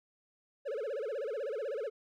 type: tone with vibrato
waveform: triangle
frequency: 493.9 Hz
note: B4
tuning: in tune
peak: -32 dBFS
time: 0.65-1.9 s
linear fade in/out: 20 ms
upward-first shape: sine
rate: 16 Hz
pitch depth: 280 cents each way
effects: none